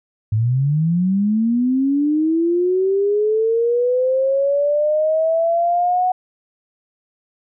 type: linear sweep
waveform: sine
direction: up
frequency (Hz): 103.83 to 740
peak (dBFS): -14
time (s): 0.32-6.12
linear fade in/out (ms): 5
effects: none